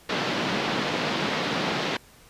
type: band-pass noise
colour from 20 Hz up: pink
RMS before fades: -27 dBFS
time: 0.09-1.97 s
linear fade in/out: 5 ms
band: 160 to 4500 Hz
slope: 24 dB/octave
effects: pink hiss -53 dBFS RMS until 2.29 s + resampled to 32000 Hz